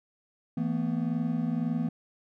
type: chord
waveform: triangle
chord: E suspended fourth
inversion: none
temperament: equal with one note detuned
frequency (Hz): 164.81 / 225.1 / 246.9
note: E3 / A3 / B3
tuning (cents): 0 / +40 / 0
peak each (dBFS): -29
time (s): 0.57-1.89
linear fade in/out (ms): 5
effects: none